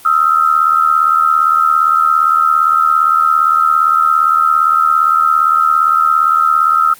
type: tone pair together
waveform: sine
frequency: 1269.5 / 1347 Hz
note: D#6 / E6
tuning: +34 / +37 cents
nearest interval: minor second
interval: 103 cents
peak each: -11 dBFS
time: 0.05-6.94 s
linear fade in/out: 5 ms
effects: white hiss -39 dBFS RMS until 6.99 s + Opus 32 kbps